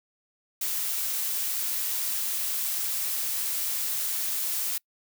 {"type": "noise", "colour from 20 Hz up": "blue", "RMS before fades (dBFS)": -29, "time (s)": [0.61, 4.78], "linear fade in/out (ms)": 5, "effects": ["noise-tail reverb RT60 0.1 s tail -26 dB re dry"]}